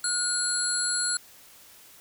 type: tone cluster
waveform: sine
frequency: 1435 / 4240 / 7650 / 10350 Hz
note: F6 / C8 / A#8 / E9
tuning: +47 / +22 / +44 / -33 cents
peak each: -30 dBFS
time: 0.04-1.17 s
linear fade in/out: 2 ms
effects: white hiss -52 dBFS RMS until 2 s